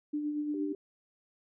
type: tone with tremolo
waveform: sine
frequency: 297.2 Hz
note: D4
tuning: 21 cents sharp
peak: -29 dBFS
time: 0.13-0.73 s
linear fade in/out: 10 ms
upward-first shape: sine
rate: 8.6 Hz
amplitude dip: 40%
type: tone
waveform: sine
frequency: 392 Hz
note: G4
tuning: in tune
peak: -38 dBFS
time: 0.54-0.75 s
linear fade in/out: 2 ms
effects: none